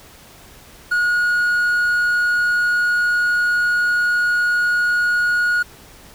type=tone with quantisation; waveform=triangle; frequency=1446 Hz; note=F#6; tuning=40 cents flat; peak=-13 dBFS; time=0.91-5.63 s; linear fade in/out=10 ms; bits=7; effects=pink hiss -44 dBFS RMS until 6.14 s